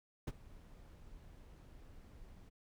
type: noise with ADSR envelope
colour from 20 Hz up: brown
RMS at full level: -35 dBFS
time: 0.27-2.5 s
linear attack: 8 ms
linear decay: 35 ms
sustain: -21 dB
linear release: 22 ms
effects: none